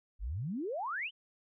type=exponential sweep; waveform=sine; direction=up; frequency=42.93 to 3179 Hz; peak=-34 dBFS; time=0.19-1.11 s; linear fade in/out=50 ms; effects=none